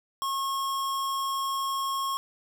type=tone; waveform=square; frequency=1087 Hz; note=C#6; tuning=34 cents flat; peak=-28 dBFS; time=0.22-2.17 s; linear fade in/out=0 ms; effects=none